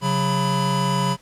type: tone cluster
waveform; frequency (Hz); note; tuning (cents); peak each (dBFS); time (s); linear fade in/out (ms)
square; 135.9 / 183.1 / 990; C#3 / F#3 / B5; -34 / -18 / +4; -24; 0.01-1.17; 50
effects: pink hiss -53 dBFS RMS until 1.21 s + low-pass 10000 Hz 12 dB/octave